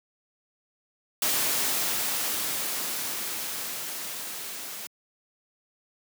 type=noise with level ramp; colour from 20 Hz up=white; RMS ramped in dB=-25 to -38 dBFS; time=1.22-4.87 s; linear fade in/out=2 ms; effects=high-pass 150 Hz 12 dB/octave